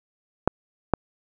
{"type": "clicks", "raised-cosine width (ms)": 1, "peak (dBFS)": -3, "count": 2, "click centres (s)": [0.476, 0.937], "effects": []}